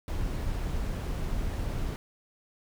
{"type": "noise", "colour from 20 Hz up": "brown", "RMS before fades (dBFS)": -31, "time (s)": [0.08, 1.96], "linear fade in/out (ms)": 0, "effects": []}